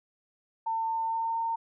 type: tone with pitch glide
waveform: sine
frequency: 901 to 913 Hz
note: A5 to A#5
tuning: +41 to -36 cents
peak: -27 dBFS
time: 0.66-1.56 s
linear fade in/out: 10 ms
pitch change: +23 cents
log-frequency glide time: 1.02-1.38 s
effects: none